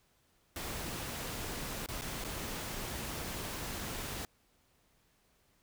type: noise with dropouts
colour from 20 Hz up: pink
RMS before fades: -40 dBFS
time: 0.56-4.25 s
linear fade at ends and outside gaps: 1 ms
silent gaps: 1.861-1.887 / 2.012-2.019 / 2.241-2.247 s
effects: pink hiss -71 dBFS RMS until 5.62 s